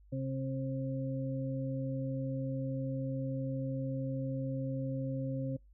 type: harmonic tone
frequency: 133.1 Hz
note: C3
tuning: 30 cents sharp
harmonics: 1 / 2 / 4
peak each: -35 / -38 / -41 dBFS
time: 0.12-5.57 s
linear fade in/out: 10 ms
effects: noise-tail reverb RT60 0.2 s tail -25 dB re dry + added 50 Hz sine -57 dBFS peak until 5.73 s